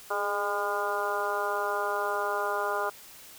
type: harmonic tone with a mistuned harmonic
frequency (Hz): 203.1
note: G#3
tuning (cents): -38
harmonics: 2 / 3 / 4 / 5 / 6 / 7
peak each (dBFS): -34 / -34 / -34 / -34 / -34 / -34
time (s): 0.1-2.9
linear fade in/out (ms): 10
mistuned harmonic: 2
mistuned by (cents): +32
effects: white hiss -49 dBFS RMS until 3.38 s